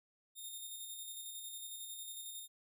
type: tone with tremolo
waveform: 10% pulse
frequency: 3667 Hz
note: A#7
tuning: 29 cents flat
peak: -36 dBFS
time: 0.35-2.48 s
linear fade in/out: 50 ms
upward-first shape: square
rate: 11 Hz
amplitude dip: 30%
effects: none